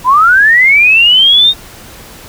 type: linear sweep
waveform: sine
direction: up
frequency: 957 to 3729 Hz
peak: -3 dBFS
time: 0.04-1.54 s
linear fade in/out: 50 ms
effects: pink hiss -33 dBFS RMS until 2.28 s